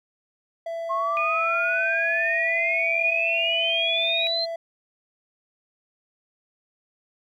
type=tone; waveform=triangle; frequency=666 Hz; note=E5; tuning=18 cents sharp; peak=-26 dBFS; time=0.66-4.56 s; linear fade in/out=5 ms
type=exponential sweep; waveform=sine; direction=up; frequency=1066 to 4186 Hz; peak=-23 dBFS; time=0.89-4.46 s; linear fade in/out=20 ms
type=tone with vibrato; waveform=sine; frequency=2460 Hz; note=D#7; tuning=20 cents flat; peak=-25 dBFS; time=1.17-4.27 s; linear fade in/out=0 ms; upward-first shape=sine; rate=2.1 Hz; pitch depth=12 cents each way
effects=none